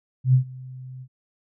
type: tone with ADSR envelope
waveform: sine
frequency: 128.8 Hz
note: C3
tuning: 27 cents flat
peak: -11 dBFS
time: 0.24-1.08 s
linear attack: 98 ms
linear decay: 100 ms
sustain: -24 dB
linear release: 61 ms
effects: none